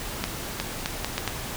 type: accelerating click train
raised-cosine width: 0.2 ms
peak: -8 dBFS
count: 6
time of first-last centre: 0.24-1.277 s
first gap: 360 ms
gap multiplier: 0.72
effects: pink hiss -34 dBFS RMS until 1.56 s